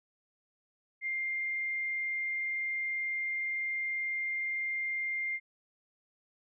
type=tone; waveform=sine; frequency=2107 Hz; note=C7; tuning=12 cents sharp; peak=-31 dBFS; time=1.01-5.4 s; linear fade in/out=50 ms; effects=none